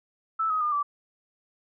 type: tone with pitch steps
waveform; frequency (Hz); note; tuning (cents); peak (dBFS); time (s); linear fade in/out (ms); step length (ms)
sine; 1315 / 1261.4 / 1210 / 1160.8; E6 / D#6 / D#6 / D6; -5 / +23 / -49 / -21; -23; 0.39-0.83; 10; 110
effects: none